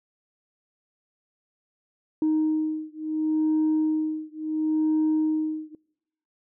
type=beating tone pair; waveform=sine; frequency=311.1 / 311.82 Hz; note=D#4 / D#4; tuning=0 / +4 cents; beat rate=0.72 Hz; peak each=-24 dBFS; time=2.22-5.75 s; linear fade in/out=2 ms; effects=noise-tail reverb RT60 1.0 s tail -26 dB re dry + tanh soft clip ceiling -17 dBFS